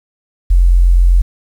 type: tone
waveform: sine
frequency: 43.93 Hz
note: F1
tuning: 11 cents sharp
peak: -5 dBFS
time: 0.5-1.22 s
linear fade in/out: 10 ms
effects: 7-bit